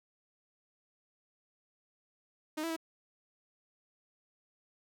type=tone with pitch steps; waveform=sawtooth; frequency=308.6 / 330.3 / 324.9 Hz; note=D#4 / E4 / E4; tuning=-14 / +4 / -25 cents; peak=-30 dBFS; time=2.57-2.765 s; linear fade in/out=10 ms; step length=65 ms; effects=none